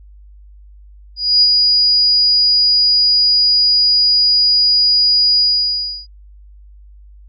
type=tone with ADSR envelope; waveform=sine; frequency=4900 Hz; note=D#8; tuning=27 cents flat; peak=-6 dBFS; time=1.16-6.07 s; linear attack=260 ms; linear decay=45 ms; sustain=-3 dB; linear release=680 ms; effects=added 50 Hz sine -38 dBFS peak until 7.28 s + Opus 48 kbps